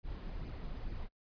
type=noise with flanger; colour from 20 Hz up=brown; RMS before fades=-41 dBFS; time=0.03-1.09 s; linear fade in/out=50 ms; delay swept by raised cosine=0.38 to 5.68 ms; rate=2.3 Hz; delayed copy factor=+0.55; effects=noise-tail reverb RT60 0.1 s tail -26 dB re dry + resampled to 11025 Hz